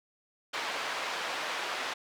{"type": "band-pass noise", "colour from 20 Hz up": "pink", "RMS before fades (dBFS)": -35, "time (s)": [0.53, 1.94], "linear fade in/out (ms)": 10, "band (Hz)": [720, 3800], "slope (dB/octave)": 12, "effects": []}